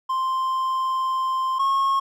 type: tone pair in turn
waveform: triangle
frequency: 1046.5 / 1087.9 Hz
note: C6 / C#6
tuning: 0 / -33 cents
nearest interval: minor second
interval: 67 cents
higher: second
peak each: -19 / -16 dBFS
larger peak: second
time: 0.09-1.59 / 1.59-2 s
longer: first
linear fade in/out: 10 ms
effects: none